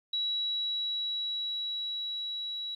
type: tone with level ramp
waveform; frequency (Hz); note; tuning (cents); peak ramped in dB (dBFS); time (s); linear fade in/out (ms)
sine; 3900; B7; -23; -28 to -34; 0.13-2.75; 5
effects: 11-bit